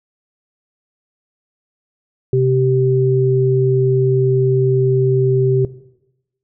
sine tone pair together, 130 / 388 Hz, C3 / G4, -11 / -18 cents, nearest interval octave + perfect fifth, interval 1893 cents, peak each -14 dBFS, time 2.33-5.65 s, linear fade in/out 2 ms, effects noise-tail reverb RT60 0.9 s tail -17 dB re dry

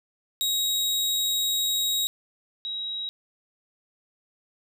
sawtooth / sine tone pair in turn, 3802 / 3835 Hz, A#7 / A#7, +33 / +48 cents, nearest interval unison, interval 15 cents, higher second, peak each -20 / -29 dBFS, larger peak first, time 0.41-2.07 / 2.65-3.09 s, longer first, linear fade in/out 0 ms, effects none

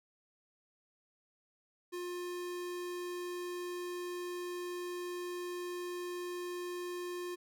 square tone, 354.9 Hz, F4, 28 cents sharp, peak -39 dBFS, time 1.92-7.36 s, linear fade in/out 20 ms, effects none

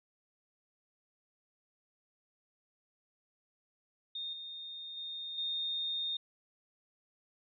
sine tone with level steps, 3668 Hz, A#7, 29 cents flat, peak -37 / -42 / -39 / -33 dBFS, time 4.15-6.17 s, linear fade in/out 5 ms, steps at 4.33 / 4.97 / 5.38 s, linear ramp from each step 2 ms, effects none

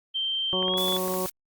sine tone with pitch glide, 3136 to 3440 Hz, G7 to A7, 0 to -40 cents, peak -25 dBFS, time 0.14-0.98 s, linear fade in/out 20 ms, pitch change +160 cents, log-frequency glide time 0.63-0.81 s
harmonic tone, 185 Hz, F#3, in tune, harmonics 1 / 2 / 3 / 4 / 5 / 6, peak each -33 / -30 / -32 / -39 / -38 / -36 dBFS, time 0.53-1.26 s, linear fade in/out 0 ms
clicks, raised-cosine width 0.5 ms, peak -22 dBFS, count 9, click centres 0.627 / 0.682 / 0.738 / 0.782 / 0.883 / 0.924 / 0.966 / 1.081 / 1.139 s
blue noise, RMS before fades -34 dBFS, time 0.77-1.3 s, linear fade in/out 5 ms
effects Opus 48 kbps

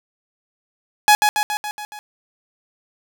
sawtooth tone with echo, 840 Hz, G#5, 19 cents sharp, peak -5 dBFS, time 1.08-1.15 s, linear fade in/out 0 ms, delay 140 ms, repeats 6, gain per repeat -4 dB, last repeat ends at 1.99 s, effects none

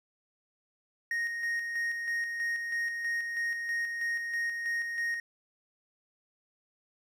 triangle tone with tremolo, 1864.7 Hz, A#6, in tune, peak -27 dBFS, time 1.11-5.2 s, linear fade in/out 2 ms, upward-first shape square, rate 3.1 Hz, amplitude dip 40%, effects none

